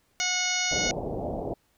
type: harmonic tone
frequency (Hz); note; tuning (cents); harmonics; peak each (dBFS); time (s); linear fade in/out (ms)
729; F#5; -26; 1 / 2 / 3 / 4 / 5 / 6 / 7 / 8 / 9; -36 / -35 / -30 / -34 / -36 / -35 / -35 / -33 / -32; 0.2-0.91; 0
type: low-pass noise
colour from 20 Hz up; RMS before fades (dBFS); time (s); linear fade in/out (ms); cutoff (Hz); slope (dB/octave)
white; -32; 0.71-1.54; 5; 750; 48
effects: pink hiss -68 dBFS RMS until 1.77 s